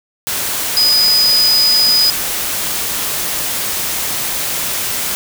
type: tone in noise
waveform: sine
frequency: 4978 Hz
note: D#8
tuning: in tune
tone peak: -9 dBFS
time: 0.77-2.1 s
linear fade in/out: 0 ms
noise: white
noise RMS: -19 dBFS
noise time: 0.27-5.15 s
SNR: +7 dB
effects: none